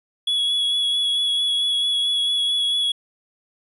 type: tone with vibrato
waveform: triangle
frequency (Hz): 3368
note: G#7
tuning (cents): +24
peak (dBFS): -17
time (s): 0.27-2.92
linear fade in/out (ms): 5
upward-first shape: sine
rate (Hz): 4.5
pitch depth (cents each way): 15
effects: resampled to 32000 Hz + 9-bit